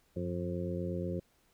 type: harmonic tone with a mistuned harmonic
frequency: 88.3 Hz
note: F2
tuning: 20 cents sharp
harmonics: 1 / 2 / 3 / 4 / 5 / 6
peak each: -39 / -37 / -45 / -40 / -44 / -41 dBFS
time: 0.16-1.2 s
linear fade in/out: 5 ms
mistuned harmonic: 1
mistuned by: +91 cents
effects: pink hiss -70 dBFS RMS until 1.53 s